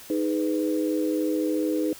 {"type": "chord", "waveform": "sine", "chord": "G# minor", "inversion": "second", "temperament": "just", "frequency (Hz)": [311.5, 415.3, 498.4], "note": ["D#4", "G#4", "B4"], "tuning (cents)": [2, 0, 16], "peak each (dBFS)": [-24, -30, -29], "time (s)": [0.1, 1.93], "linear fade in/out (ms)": 2, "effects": ["white hiss -45 dBFS RMS until 1.99 s"]}